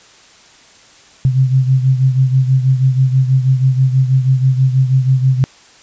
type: beating tone pair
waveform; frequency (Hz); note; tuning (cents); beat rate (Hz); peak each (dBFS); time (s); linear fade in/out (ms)
sine; 130 / 136.2; C3 / C#3; -11 / -30; 6.2; -10 / -16; 1.25-5.44; 0
effects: white hiss -44 dBFS RMS until 5.82 s + resampled to 16000 Hz